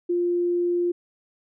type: tone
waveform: sine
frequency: 350 Hz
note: F4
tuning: 4 cents sharp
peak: -20 dBFS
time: 0.09-0.92 s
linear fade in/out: 10 ms
effects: none